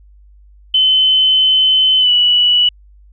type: tone with pitch glide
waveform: sine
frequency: 3050 to 2948 Hz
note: G7 to F#7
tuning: -48 to -7 cents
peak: -8 dBFS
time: 0.74-2.69 s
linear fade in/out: 5 ms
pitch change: -59 cents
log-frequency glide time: 1.99-2.11 s
effects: added 50 Hz sine -41 dBFS peak until 3.12 s